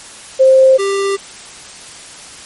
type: tone pair in turn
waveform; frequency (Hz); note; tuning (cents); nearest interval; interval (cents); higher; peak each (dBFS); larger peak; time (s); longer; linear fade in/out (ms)
sine / square; 527 / 394.8; C5 / G4; +12 / +12; perfect fourth; 500; first; -4 / -14; first; 0.39-0.78 / 0.78-1.17; neither; 20
effects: white hiss -34 dBFS RMS until 2.45 s + MP3 48 kbps